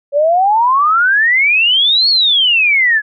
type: exponential two-way sweep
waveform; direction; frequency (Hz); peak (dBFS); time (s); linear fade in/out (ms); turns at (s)
sine; up then down; 554.4 to 4435 to 1669; -8; 0.12-3.02; 50; 2.09
effects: none